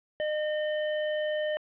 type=tone; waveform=square; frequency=609 Hz; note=D#5; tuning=37 cents flat; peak=-28 dBFS; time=0.2-1.57 s; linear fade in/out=0 ms; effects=resampled to 8000 Hz + 10-bit